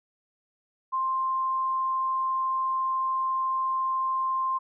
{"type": "tone", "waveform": "sine", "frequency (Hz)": 1051, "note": "C6", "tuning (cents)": 7, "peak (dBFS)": -24, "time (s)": [0.92, 4.59], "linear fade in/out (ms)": 20, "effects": []}